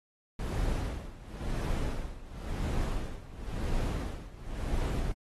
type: noise with tremolo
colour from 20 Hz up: brown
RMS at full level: -30 dBFS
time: 0.39-5.12 s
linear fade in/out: 2 ms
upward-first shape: sine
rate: 0.95 Hz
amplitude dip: 85%
effects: AAC 32 kbps